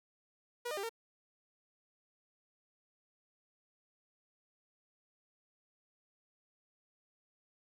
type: tone with pitch steps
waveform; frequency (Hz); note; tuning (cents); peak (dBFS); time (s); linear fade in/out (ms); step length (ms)
sawtooth; 482.6 / 609 / 396.8 / 457.4; B4 / D#5 / G4 / A#4; -40 / -37 / +21 / -33; -33; 0.65-0.894; 10; 61
effects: none